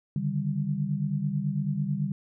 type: tone cluster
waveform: sine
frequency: 142.8 / 151.9 / 197 Hz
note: D3 / D#3 / G3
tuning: -48 / -41 / +9 cents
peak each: -30 dBFS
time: 0.16-2.12 s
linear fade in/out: 2 ms
effects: none

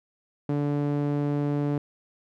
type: tone with band-pass filter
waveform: sawtooth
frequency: 145 Hz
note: D3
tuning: 22 cents flat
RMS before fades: -26 dBFS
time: 0.49-1.78 s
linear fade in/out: 2 ms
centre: 290 Hz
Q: 1
effects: none

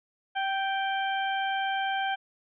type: harmonic tone with a mistuned harmonic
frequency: 784 Hz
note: G5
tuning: in tune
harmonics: 1 / 2 / 3 / 4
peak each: -28 / -32 / -39 / -37 dBFS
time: 0.35-2.16 s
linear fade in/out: 20 ms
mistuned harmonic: 1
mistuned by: -16 cents
effects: none

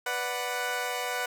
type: chord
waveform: 15% pulse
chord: B minor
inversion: none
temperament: equal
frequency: 493.9 / 587.3 / 740 Hz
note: B4 / D5 / F#5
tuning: 0 / 0 / 0 cents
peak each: -27 / -31 / -26 dBFS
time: 0.06-1.26 s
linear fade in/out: 5 ms
effects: none

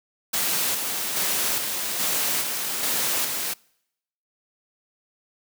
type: noise with tremolo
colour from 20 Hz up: white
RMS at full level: -24 dBFS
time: 0.33-3.54 s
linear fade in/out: 10 ms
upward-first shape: square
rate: 1.2 Hz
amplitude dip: 35%
effects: noise-tail reverb RT60 0.8 s tail -26 dB re dry + high-pass 150 Hz 12 dB/octave

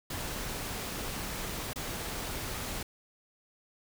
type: noise with dropouts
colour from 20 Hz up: pink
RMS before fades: -37 dBFS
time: 0.1-2.83 s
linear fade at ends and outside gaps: 5 ms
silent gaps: 1.733-1.758 s
effects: none

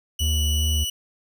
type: tone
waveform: sawtooth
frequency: 2950 Hz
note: F#7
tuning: 6 cents flat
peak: -22 dBFS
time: 0.19-0.9 s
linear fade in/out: 5 ms
type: tone with vibrato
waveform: triangle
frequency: 76.5 Hz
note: D#2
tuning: 29 cents flat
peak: -18 dBFS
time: 0.2-0.85 s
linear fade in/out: 20 ms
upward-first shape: sine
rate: 2.6 Hz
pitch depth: 33 cents each way
effects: none

